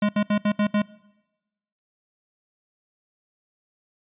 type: tone bursts at uneven times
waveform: square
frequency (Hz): 207.7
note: G#3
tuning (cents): 0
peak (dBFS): -19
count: 6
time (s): 0.02-0.09 / 0.16-0.23 / 0.3-0.38 / 0.45-0.52 / 0.59-0.67 / 0.74-0.82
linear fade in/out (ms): 5
effects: noise-tail reverb RT60 1.0 s tail -22 dB re dry + resampled to 8000 Hz